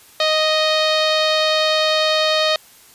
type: tone with low-pass filter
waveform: sawtooth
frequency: 622.3 Hz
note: D#5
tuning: in tune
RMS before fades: -17 dBFS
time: 0.2-2.56 s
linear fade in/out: 2 ms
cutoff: 4100 Hz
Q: 4.6
effects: white hiss -47 dBFS RMS until 2.94 s + resampled to 32000 Hz